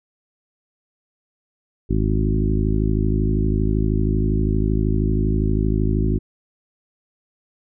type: harmonic tone with a mistuned harmonic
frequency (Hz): 52.7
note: G#1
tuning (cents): +26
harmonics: 1 / 2 / 3 / 4 / 5 / 6 / 7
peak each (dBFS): -20 / -23 / -25 / -26 / -27 / -28 / -28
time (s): 1.89-6.19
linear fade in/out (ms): 20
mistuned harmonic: 1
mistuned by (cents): -35
effects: none